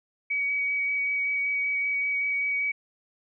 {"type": "tone with vibrato", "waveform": "sine", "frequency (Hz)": 2264, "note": "C#7", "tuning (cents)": 36, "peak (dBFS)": -24, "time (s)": [0.3, 2.72], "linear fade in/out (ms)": 10, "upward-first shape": "sine", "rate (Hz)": 5.2, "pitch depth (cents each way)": 10, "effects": []}